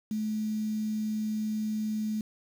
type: tone with quantisation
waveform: sine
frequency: 215.3 Hz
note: A3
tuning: 37 cents flat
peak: -28 dBFS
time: 0.11-2.21 s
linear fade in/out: 2 ms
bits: 8
effects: none